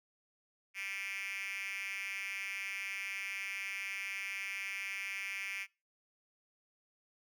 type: tone with high-pass filter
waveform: 5% pulse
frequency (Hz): 196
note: G3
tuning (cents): 0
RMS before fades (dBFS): -41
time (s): 0.74-5.67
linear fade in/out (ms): 50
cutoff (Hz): 2300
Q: 5.6
effects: noise-tail reverb RT60 0.3 s tail -24 dB re dry